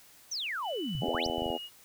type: exponential two-way sweep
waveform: sine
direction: down then up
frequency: 6420 to 116.54 to 6420 Hz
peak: -32 dBFS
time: 0.31-1.27 s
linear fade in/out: 10 ms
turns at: 1 s
type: tone with pitch glide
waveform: sine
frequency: 2978 to 2877 Hz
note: F#7 to F#7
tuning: +11 to -49 cents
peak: -39 dBFS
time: 0.62-1.7 s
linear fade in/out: 50 ms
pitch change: -60 cents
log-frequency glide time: 1.38-1.54 s
type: clicks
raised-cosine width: 5 ms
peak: -29 dBFS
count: 9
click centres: 0.952 / 1.085 / 1.148 / 1.263 / 1.299 / 1.382 / 1.421 / 1.462 / 1.503 s
type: harmonic tone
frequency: 83 Hz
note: E2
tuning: 12 cents sharp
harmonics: 3 / 4 / 5 / 6 / 7 / 8 / 9 / 10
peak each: -39 / -39 / -39 / -39 / -39 / -39 / -39 / -39 dBFS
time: 1.01-1.58 s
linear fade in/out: 20 ms
effects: white hiss -57 dBFS RMS until 1.84 s